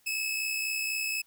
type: tone pair together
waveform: sawtooth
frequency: 2536 / 2600 Hz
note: D#7 / E7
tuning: +32 / -24 cents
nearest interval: unison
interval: 44 cents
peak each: -33 / -27 dBFS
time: 0.06-1.22 s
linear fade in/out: 10 ms
effects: white hiss -66 dBFS RMS until 1.26 s